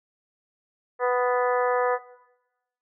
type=harmonic tone with a mistuned harmonic; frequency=247.9 Hz; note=B3; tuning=7 cents sharp; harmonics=2 / 3 / 4 / 5 / 6 / 7 / 8; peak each=-22 / -29 / -29 / -30 / -38 / -33 / -39 dBFS; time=0.99-1.99 s; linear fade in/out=50 ms; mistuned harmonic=6; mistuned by=-17 cents; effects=noise-tail reverb RT60 1.0 s tail -17 dB re dry